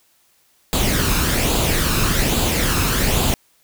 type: noise with flanger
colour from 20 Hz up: pink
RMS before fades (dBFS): -18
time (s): 0.73-3.34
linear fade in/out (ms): 0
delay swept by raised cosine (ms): 0.26 to 0.78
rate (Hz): 1.2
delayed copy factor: +0.5
effects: white hiss -59 dBFS RMS until 3.63 s